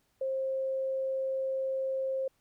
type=tone; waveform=sine; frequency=531 Hz; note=C5; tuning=25 cents sharp; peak=-29 dBFS; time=0.21-2.28 s; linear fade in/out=5 ms; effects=pink hiss -73 dBFS RMS until 2.4 s